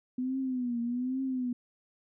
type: tone with vibrato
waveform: sine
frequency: 250 Hz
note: B3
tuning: 21 cents sharp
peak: -29 dBFS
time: 0.18-1.53 s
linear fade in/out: 5 ms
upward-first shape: triangle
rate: 1.2 Hz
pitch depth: 120 cents each way
effects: none